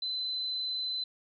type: tone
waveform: sine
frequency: 4037 Hz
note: B7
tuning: 37 cents sharp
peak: -31 dBFS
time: 0.02-1.04 s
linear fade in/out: 5 ms
effects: none